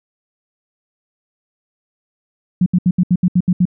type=tone bursts; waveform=sine; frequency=179.7 Hz; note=F3; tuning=50 cents sharp; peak=-9 dBFS; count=9; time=2.61-3.654 s; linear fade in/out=5 ms; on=52 ms; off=72 ms; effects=none